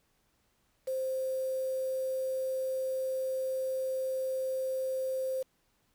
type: tone with quantisation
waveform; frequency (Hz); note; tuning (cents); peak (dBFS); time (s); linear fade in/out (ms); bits
sine; 523.3; C5; 0; -30; 0.87-5.43; 10; 8
effects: pink hiss -73 dBFS RMS until 5.94 s